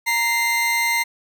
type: tone pair together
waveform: 40% pulse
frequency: 930.3 / 2087 Hz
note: A#5 / C7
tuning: -4 / -5 cents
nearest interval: octave + major second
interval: 1399 cents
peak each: -23 / -18 dBFS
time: 0.06-1.04 s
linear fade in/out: 20 ms
effects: none